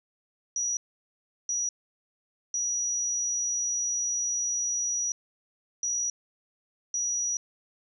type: tone bursts at uneven times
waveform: sine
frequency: 5820 Hz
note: F#8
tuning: 29 cents flat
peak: -26 dBFS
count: 5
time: 0.56-0.77 / 1.49-1.69 / 2.54-5.12 / 5.83-6.1 / 6.94-7.37 s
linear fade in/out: 2 ms
effects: none